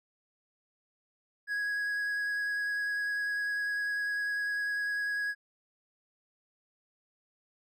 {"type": "tone with vibrato", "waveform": "triangle", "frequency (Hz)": 1661.2, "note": "G#6", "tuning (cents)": 0, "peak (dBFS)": -28, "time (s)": [1.47, 5.35], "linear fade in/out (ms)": 50, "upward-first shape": "sine", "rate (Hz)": 10, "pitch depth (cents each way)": 10, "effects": []}